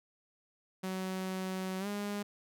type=tone with pitch glide; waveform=sawtooth; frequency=187.6 to 204.6 Hz; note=F#3 to G#3; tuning=+24 to -26 cents; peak=-31 dBFS; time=0.83-2.23 s; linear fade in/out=10 ms; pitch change=+150 cents; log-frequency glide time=1.79-1.87 s; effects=none